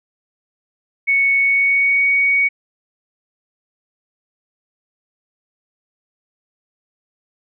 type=tone with pitch glide; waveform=sine; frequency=2217 to 2240 Hz; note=C#7 to C#7; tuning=0 to +18 cents; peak=-12 dBFS; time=1.07-2.49 s; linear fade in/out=20 ms; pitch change=+18 cents; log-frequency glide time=1.38-2.04 s; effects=none